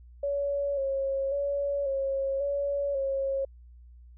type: tone with vibrato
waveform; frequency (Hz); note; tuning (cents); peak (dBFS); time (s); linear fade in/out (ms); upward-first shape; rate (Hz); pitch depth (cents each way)
sine; 554.4; C#5; 0; -26; 0.23-3.45; 5; square; 0.92; 34
effects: added 60 Hz sine -48 dBFS peak until 4.17 s